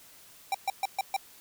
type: tone bursts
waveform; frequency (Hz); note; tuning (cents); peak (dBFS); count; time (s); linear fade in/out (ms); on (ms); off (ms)
square; 784; G5; 0; -26; 5; 0.52-1.165; 2; 25; 130
effects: white hiss -54 dBFS RMS until 1.4 s